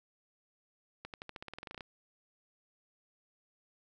accelerating click train, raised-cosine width 0.3 ms, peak -27 dBFS, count 15, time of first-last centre 1.05-1.808 s, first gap 88 ms, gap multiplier 0.92, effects none

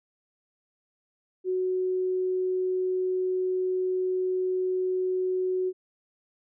sine tone, 370 Hz, F#4, in tune, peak -24 dBFS, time 1.44-5.73 s, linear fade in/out 50 ms, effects none

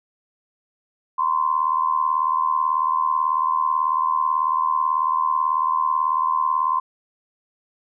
sine tone with amplitude modulation, 1038 Hz, C6, 14 cents flat, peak -14 dBFS, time 1.18-6.8 s, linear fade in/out 10 ms, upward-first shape sine, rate 78.2 Hz, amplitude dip 80%, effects none

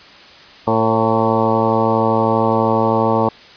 harmonic tone with a mistuned harmonic, 112.4 Hz, A2, 37 cents sharp, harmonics 1 / 2 / 3 / 4 / 5 / 6 / 7 / 8 / 9 / 10, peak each -23 / -20 / -23 / -20 / -20 / -25 / -23 / -20 / -26 / -24 dBFS, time 0.67-3.29 s, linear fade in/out 5 ms, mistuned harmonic 5, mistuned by -29 cents, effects white hiss -41 dBFS RMS until 3.56 s + resampled to 11025 Hz

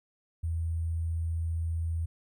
sine tone with sample-and-hold, 82.41 Hz, E2, in tune, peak -28 dBFS, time 0.43-2.06 s, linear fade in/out 10 ms, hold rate 8820 Hz, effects none

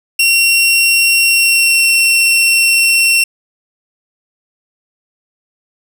sawtooth tone with pitch glide, 2738 to 2719 Hz, F7 to F7, -35 to -47 cents, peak -5 dBFS, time 0.19-3.24 s, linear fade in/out 5 ms, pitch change -12 cents, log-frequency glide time 1.24-1.89 s, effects none

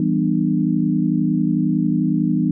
sine chord, E minor seventh, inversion none, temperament equal with one note detuned, 164.81 / 196 / 246.9 / 300.5 Hz, E3 / G3 / B3 / D4, 0 / 0 / 0 / +40 cents, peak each -21 dBFS, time 0-2.51 s, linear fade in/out 2 ms, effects none

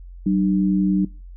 sine tone pair together, 190 / 300.8 Hz, F#3 / D4, +46 / +42 cents, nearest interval minor sixth, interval 796 cents, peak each -17 / -21 dBFS, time 0.26-1.05 s, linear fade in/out 5 ms, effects noise-tail reverb RT60 0.3 s tail -22 dB re dry + added 44 Hz sine -36 dBFS peak until 1.36 s

